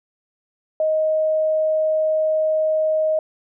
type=tone; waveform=sine; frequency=626 Hz; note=D#5; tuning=10 cents sharp; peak=-16 dBFS; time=0.8-3.19 s; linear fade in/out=2 ms; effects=none